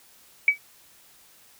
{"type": "tone with exponential decay", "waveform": "sine", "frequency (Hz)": 2280, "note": "C#7", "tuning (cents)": 48, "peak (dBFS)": -10, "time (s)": [0.48, 0.58], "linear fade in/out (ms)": 2, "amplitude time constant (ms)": 21, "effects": ["white hiss -55 dBFS RMS until 1.59 s"]}